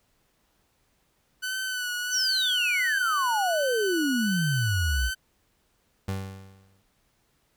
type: tone with vibrato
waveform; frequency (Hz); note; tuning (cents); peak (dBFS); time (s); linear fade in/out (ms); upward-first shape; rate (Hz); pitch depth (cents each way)
sawtooth; 1496; F#6; +19; -25; 1.42-5.15; 20; sine; 1.4; 43
type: exponential sweep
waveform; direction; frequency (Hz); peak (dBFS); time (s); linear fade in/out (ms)
sine; down; 6272 to 55; -23; 2.1-5.11; 50
type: tone with exponential decay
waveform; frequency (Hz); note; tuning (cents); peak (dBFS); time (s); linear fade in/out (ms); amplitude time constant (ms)
30% pulse; 96.4; G2; -28; -24; 6.08-6.82; 5; 160
effects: pink hiss -69 dBFS RMS until 7.56 s